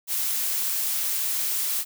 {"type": "noise", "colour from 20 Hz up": "blue", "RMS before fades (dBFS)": -26, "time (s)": [0.07, 1.85], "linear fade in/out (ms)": 50, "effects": []}